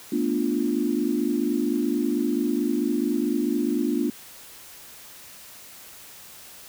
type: chord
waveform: sine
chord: B half-diminished seventh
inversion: third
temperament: equal with one note detuned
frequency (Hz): 220 / 244.4 / 293.7 / 349.2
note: A3 / B3 / D4 / F4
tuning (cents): 0 / -18 / 0 / 0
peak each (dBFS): -30 / -26 / -25 / -28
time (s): 0.12-4.1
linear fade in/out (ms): 5
effects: white hiss -45 dBFS RMS until 6.68 s